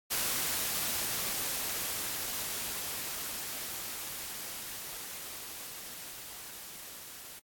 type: noise with level ramp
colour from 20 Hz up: white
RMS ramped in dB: -31 to -47 dBFS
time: 0.1-7.4 s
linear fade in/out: 20 ms
effects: AAC 64 kbps